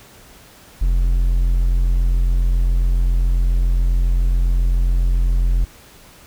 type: tone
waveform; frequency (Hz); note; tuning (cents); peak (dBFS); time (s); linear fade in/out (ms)
triangle; 43.65; F1; 0; -11; 0.81-5.65; 10
effects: pink hiss -45 dBFS RMS until 6.26 s